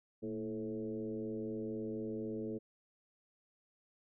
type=tone with frequency modulation; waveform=sine; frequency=329.6 Hz; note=E4; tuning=in tune; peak=-37 dBFS; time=0.22-2.59 s; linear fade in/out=20 ms; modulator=104 Hz; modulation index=1.5; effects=none